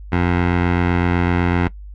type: tone with low-pass filter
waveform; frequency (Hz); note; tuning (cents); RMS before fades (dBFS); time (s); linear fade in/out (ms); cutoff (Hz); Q
15% pulse; 87.9; F2; +12; -17; 0.12-1.68; 5; 2100; 1.5
effects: noise-tail reverb RT60 0.1 s tail -19 dB re dry + added 50 Hz sine -32 dBFS peak until 1.94 s